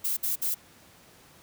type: noise bursts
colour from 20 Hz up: violet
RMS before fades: -28 dBFS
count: 3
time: 0.04-0.546 s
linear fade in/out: 10 ms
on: 130 ms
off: 58 ms
effects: pink hiss -55 dBFS RMS until 1.42 s + high-pass 80 Hz 12 dB/octave